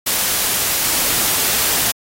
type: noise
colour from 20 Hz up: white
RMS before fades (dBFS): -17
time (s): 0.06-1.92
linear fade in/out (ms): 10
effects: AAC 48 kbps